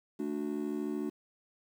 triangle chord, D major, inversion second, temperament just, 220.2 / 293.7 / 367.1 Hz, A3 / D4 / F#4, +2 / 0 / -14 cents, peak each -35 / -33 / -35 dBFS, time 0.19-1.1 s, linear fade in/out 10 ms, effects tanh soft clip ceiling -24 dBFS + 10-bit

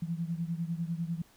sine beating tone pair, 164.81 / 174.81 Hz, E3 / F3, 0 / +2 cents, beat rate 10 Hz, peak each -33 / -36 dBFS, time 0.02-1.22 s, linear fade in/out 5 ms, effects pink hiss -62 dBFS RMS until 1.36 s

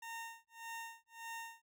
20% pulse tone with tremolo, 917 Hz, A#5, 29 cents flat, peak -38 dBFS, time 0.02-1.62 s, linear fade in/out 5 ms, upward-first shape sine, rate 1.7 Hz, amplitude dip 100%, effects none

